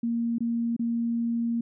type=tone with dropouts; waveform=sine; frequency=233.2 Hz; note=A#3; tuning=1 cent sharp; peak=-24 dBFS; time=0.03-1.61 s; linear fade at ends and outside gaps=5 ms; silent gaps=0.384-0.405 / 0.765-0.793 s; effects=none